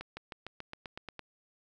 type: accelerating click train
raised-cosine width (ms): 0.3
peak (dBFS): -25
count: 10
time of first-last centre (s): 0.01-1.193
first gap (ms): 160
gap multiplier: 0.95
effects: none